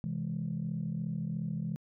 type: chord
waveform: sine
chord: C augmented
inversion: none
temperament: equal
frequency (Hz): 130.81 / 164.81 / 207.7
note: C3 / E3 / G#3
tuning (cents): 0 / 0 / 0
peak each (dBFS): -38 / -34 / -37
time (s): 0.04-1.76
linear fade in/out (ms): 0
effects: tanh soft clip ceiling -25 dBFS